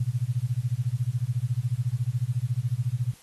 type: tone with tremolo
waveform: sine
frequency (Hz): 121.9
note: B2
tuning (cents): -22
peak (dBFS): -20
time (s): 0-3.14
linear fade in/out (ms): 5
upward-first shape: sine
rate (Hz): 14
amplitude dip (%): 100
effects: white hiss -54 dBFS RMS until 3.22 s + AAC 32 kbps